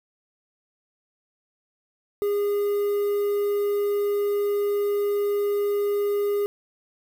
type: tone with quantisation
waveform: triangle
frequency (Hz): 408.4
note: G#4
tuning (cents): -29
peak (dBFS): -19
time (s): 2.22-6.46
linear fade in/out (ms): 0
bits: 7
effects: none